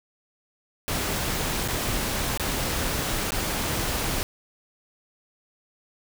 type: noise with dropouts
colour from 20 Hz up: pink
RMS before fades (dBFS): -27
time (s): 0.88-4.23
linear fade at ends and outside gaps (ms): 0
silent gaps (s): 1.677-1.684 / 2.375-2.397 / 3.306-3.32
effects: none